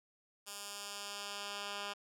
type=tone with band-pass filter sweep; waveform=10% pulse; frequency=202.7 Hz; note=G#3; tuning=42 cents flat; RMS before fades=-44 dBFS; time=0.46-1.94 s; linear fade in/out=20 ms; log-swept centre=8600 to 2800 Hz; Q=0.73; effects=none